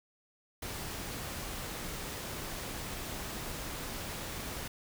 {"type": "noise", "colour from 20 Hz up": "pink", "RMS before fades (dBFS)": -40, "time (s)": [0.62, 4.68], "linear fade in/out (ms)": 5, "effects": []}